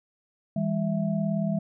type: tone cluster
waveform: sine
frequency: 163.9 / 202.2 / 658 Hz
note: E3 / G#3 / E5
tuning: -10 / -46 / -3 cents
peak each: -28 / -26 / -33 dBFS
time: 0.56-1.59 s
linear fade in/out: 5 ms
effects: none